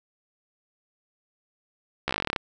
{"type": "slowing click train", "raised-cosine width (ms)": 0.3, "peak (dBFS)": -9, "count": 14, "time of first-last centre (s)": [2.08, 2.362], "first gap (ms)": 14, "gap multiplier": 1.07, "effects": []}